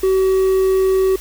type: tone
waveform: triangle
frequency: 379.9 Hz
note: F#4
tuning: 46 cents sharp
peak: -10 dBFS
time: 0.03-1.16 s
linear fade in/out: 5 ms
effects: added 50 Hz sine -34 dBFS peak until 1.2 s + white hiss -37 dBFS RMS until 1.2 s